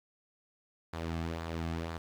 sawtooth tone with flanger, 82.5 Hz, E2, 2 cents sharp, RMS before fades -37 dBFS, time 0.93-1.98 s, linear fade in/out 5 ms, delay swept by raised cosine 0.33 to 2.13 ms, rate 2 Hz, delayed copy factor -0.5, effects low-pass 5000 Hz 12 dB/octave + 9-bit

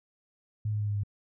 sine tone with pitch steps, 106.6 / 105.38 / 104.17 / 102.97 / 101.79 Hz, G#2 / G#2 / G#2 / G#2 / G#2, +46 / +26 / +6 / -14 / -34 cents, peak -27 dBFS, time 0.65-1.035 s, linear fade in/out 5 ms, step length 77 ms, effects none

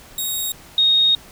10% pulse / sine tone pair in turn, 3764 / 3727 Hz, A#7 / A#7, +16 / -1 cents, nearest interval unison, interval 17 cents, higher first, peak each -14 / -12 dBFS, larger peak second, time 0.18-0.52 / 0.78-1.15 s, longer second, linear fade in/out 2 ms, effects pink hiss -44 dBFS RMS until 1.31 s

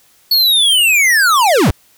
square linear sweep, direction down, 4436 to 51.91 Hz, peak -9 dBFS, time 0.31-1.71 s, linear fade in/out 5 ms, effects white hiss -51 dBFS RMS until 1.97 s

